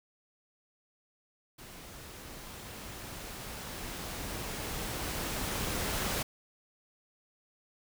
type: noise with level ramp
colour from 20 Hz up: pink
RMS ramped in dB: -49 to -32 dBFS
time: 1.58-6.23 s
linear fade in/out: 10 ms
effects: none